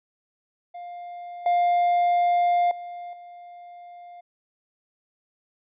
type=tone with level steps; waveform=triangle; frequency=703 Hz; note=F5; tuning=11 cents sharp; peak=-33 / -16 / -32 / -39 dBFS; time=0.74-4.21 s; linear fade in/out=10 ms; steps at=1.46 / 2.71 / 3.13 s; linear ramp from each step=2 ms; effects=resampled to 8000 Hz